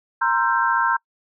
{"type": "chord", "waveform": "sine", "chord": "C dominant seventh", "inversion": "third", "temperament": "equal with one note detuned", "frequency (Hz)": [932.3, 1046.5, 1346.2, 1568], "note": ["Bb5", "C6", "E6", "G6"], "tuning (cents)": [0, 0, 36, 0], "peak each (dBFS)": [-21, -23, -24, -22], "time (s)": [0.21, 0.97], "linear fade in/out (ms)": 10, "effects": ["noise-tail reverb RT60 0.1 s tail -26 dB re dry"]}